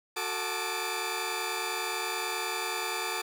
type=tone cluster; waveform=15% pulse; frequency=369.3 / 447.2 / 864 / 1197 / 2344 Hz; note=F#4 / A4 / A5 / D6 / D7; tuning=-3 / +28 / -32 / +33 / -4 cents; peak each=-31 dBFS; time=0.16-3.22 s; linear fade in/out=10 ms; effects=none